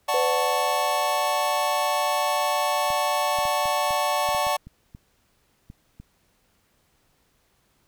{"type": "chord", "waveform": "square", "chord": "D major seventh", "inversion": "none", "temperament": "equal", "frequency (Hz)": [587.3, 740, 880, 1108.7], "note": ["D5", "F#5", "A5", "C#6"], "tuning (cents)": [0, 0, 0, 0], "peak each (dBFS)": -28, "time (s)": [0.08, 4.57], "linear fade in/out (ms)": 10}
{"type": "tone with exponential decay", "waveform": "sine", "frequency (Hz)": 506, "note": "B4", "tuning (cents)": 42, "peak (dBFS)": -21, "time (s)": [0.14, 2.21], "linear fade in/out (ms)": 2, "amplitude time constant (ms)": 450}
{"type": "clicks", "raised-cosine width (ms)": 5, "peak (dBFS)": -29, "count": 12, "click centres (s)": [2.904, 3.387, 3.454, 3.656, 3.907, 4.289, 4.348, 4.468, 4.67, 4.949, 5.701, 6]}
{"effects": ["pink hiss -66 dBFS RMS until 7.87 s"]}